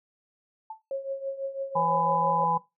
sine tone with exponential decay, 880 Hz, A5, in tune, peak -32 dBFS, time 0.7-0.82 s, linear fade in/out 5 ms, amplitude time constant 25 ms
sine tone with tremolo, 544 Hz, C#5, 33 cents flat, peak -25 dBFS, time 0.91-2.44 s, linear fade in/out 2 ms, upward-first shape triangle, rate 6 Hz, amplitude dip 75%
harmonic tone, 166.7 Hz, E3, 20 cents sharp, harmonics 1 / 3 / 5 / 6, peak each -34 / -35 / -26 / -26 dBFS, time 1.75-2.58 s, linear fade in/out 10 ms
effects noise-tail reverb RT60 0.2 s tail -17 dB re dry

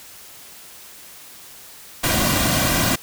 pink noise with comb filter, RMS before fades -19 dBFS, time 2.03-2.96 s, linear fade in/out 10 ms, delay 2.3 ms, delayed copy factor -0.65, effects white hiss -42 dBFS RMS until 3.02 s

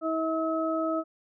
harmonic tone, 321.6 Hz, E4, 43 cents flat, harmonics 1 / 2 / 4, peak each -29 / -29 / -32 dBFS, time 0.01-1.04 s, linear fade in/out 50 ms, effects none

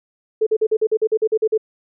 sine tone bursts, 436.9 Hz, A4, 12 cents flat, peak -13 dBFS, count 12, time 0.41-1.578 s, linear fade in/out 10 ms, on 57 ms, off 44 ms, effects none

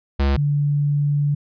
square / sine tone pair in turn, 69.3 / 144.99 Hz, C#2 / D3, 0 / -22 cents, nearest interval octave + minor second, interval 1278 cents, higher second, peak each -16 dBFS, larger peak neither, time 0.19-0.37 / 0.37-1.35 s, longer second, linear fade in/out 10 ms, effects resampled to 11025 Hz

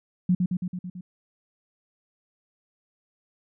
sine tone with echo, 180.7 Hz, F#3, 41 cents flat, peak -17 dBFS, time 0.29-0.35 s, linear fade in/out 5 ms, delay 110 ms, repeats 6, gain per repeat -3 dB, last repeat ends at 1.01 s, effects none

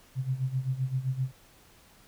sine tone with tremolo, 130.81 Hz, C3, in tune, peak -24 dBFS, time 0.15-1.32 s, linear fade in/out 50 ms, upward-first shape sine, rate 7.7 Hz, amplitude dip 80%, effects pink hiss -58 dBFS RMS until 2.07 s

